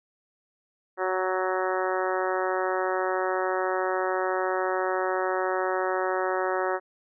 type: harmonic tone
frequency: 186.1 Hz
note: F#3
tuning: 10 cents sharp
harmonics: 2 / 3 / 4 / 5 / 6 / 7 / 8 / 9 / 10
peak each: -29 / -30 / -32 / -34 / -35 / -34 / -37 / -38 / -38 dBFS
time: 0.97-6.8 s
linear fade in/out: 50 ms
effects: none